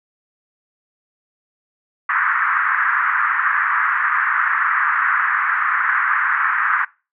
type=band-pass noise; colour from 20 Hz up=white; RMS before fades=-18 dBFS; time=2.09-6.85 s; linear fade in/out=5 ms; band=1100 to 1800 Hz; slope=48 dB/octave; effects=noise-tail reverb RT60 0.3 s tail -22 dB re dry